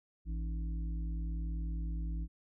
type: harmonic tone with a mistuned harmonic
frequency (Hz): 55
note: A1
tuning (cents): 0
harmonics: 1 / 3 / 5 / 6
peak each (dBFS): -34 / -44 / -53 / -53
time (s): 0.25-2.28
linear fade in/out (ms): 50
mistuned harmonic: 6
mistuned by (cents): -75
effects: none